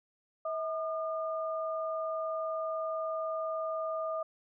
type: tone pair together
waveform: sine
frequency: 642 / 1211.9 Hz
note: E5 / D#6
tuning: -46 / -46 cents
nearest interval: major seventh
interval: 1100 cents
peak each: -33 / -37 dBFS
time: 0.45-4.23 s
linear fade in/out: 5 ms
effects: none